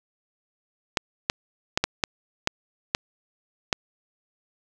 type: clicks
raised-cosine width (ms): 0.2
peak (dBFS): -3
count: 8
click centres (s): 0.972 / 1.299 / 1.775 / 1.84 / 2.038 / 2.474 / 2.949 / 3.728
effects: none